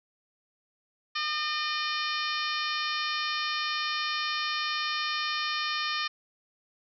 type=harmonic tone; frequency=607 Hz; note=D#5; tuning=43 cents flat; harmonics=2 / 3 / 4 / 5 / 6 / 7 / 8 / 9; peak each=-33 / -35 / -36 / -37 / -38 / -38 / -39 / -40 dBFS; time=1.15-6.08 s; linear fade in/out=10 ms; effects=none